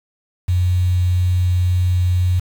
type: tone with quantisation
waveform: sine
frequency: 90.2 Hz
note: F#2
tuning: 44 cents flat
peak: -13 dBFS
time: 0.48-2.4 s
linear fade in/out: 10 ms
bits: 6
effects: none